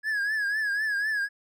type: tone with vibrato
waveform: triangle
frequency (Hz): 1685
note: G#6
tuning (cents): +25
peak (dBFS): -23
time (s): 0.03-1.29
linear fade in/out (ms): 50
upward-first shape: triangle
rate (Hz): 4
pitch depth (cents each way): 100
effects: none